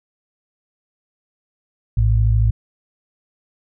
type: tone pair together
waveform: sine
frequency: 56.74 / 110 Hz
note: A#1 / A2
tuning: -46 / 0 cents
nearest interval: major seventh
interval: 1146 cents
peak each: -15 dBFS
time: 1.97-2.51 s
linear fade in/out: 5 ms
effects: none